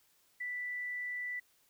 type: tone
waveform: sine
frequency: 1975 Hz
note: B6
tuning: in tune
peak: -36 dBFS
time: 0.4-1.4 s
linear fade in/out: 10 ms
effects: white hiss -70 dBFS RMS until 1.69 s